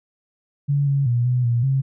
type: tone with pitch steps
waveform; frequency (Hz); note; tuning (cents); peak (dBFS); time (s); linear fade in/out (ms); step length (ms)
sine; 142.4 / 139.4 / 120.3 / 124.8 / 118.8 / 134.7; C#3 / C#3 / B2 / B2 / A#2 / C#3; +47 / +10 / -45 / +19 / +33 / -49; -16; 0.68-1.82; 20; 190
effects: none